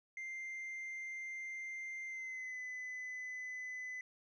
sine tone with pitch glide, 2093 to 2010 Hz, C7 to B6, 0 to +30 cents, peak -39 dBFS, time 0.17-4.01 s, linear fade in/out 2 ms, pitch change -70 cents, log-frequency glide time 2.06-2.59 s, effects tanh soft clip ceiling -41 dBFS

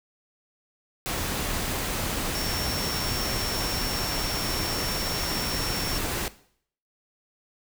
sine tone in noise, 5460 Hz, F8, 40 cents flat, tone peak -32 dBFS, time 2.35-5.98 s, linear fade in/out 0 ms, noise pink, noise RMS -29 dBFS, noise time 1.06-6.28 s, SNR -6 dB, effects noise-tail reverb RT60 0.6 s tail -17 dB re dry

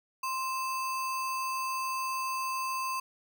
sine tone with sample-and-hold, 1046.5 Hz, C6, in tune, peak -30 dBFS, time 0.23-3 s, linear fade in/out 5 ms, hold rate 3675 Hz, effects none

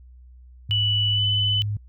sine tone, 104 Hz, G#2, 3 cents sharp, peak -23 dBFS, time 0.69-1.77 s, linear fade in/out 5 ms
sine tone with pitch glide, 2960 to 3007 Hz, F#7 to F#7, 0 to +27 cents, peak -20 dBFS, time 0.71-1.62 s, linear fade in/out 0 ms, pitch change +27 cents, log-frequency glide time 1.11-1.23 s
effects added 62 Hz sine -44 dBFS peak until 1.88 s

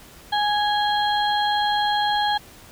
harmonic tone with a mistuned harmonic, 830.6 Hz, G#5, in tune, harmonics 1 / 2 / 4 / 5, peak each -20 / -27 / -27 / -31 dBFS, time 0.32-2.38 s, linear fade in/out 10 ms, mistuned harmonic 4, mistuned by -29 cents, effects pink hiss -46 dBFS RMS until 2.71 s

